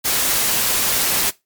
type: noise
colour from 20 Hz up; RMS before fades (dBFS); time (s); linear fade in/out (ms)
white; -18; 0.04-1.31; 20
effects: noise-tail reverb RT60 0.2 s tail -20 dB re dry + MP3 96 kbps